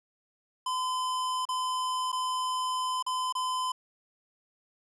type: tone with dropouts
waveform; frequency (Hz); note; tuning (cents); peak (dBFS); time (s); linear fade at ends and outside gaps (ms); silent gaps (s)
square; 1020; C6; -44; -29; 0.66-3.72; 5; 1.453-1.488 / 2.119-2.127 / 3.026-3.064 / 3.325-3.351
effects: resampled to 24000 Hz + 11-bit